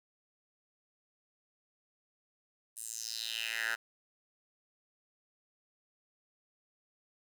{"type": "tone with high-pass filter sweep", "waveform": "10% pulse", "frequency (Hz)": 113.2, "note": "A2", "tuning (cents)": 50, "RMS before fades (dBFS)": -38, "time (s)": [2.76, 3.76], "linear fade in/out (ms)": 20, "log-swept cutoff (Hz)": [9700, 1400], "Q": 3.7, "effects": []}